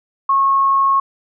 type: tone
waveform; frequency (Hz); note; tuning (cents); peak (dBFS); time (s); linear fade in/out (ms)
sine; 1092; C#6; -26; -11; 0.29-1; 5
effects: none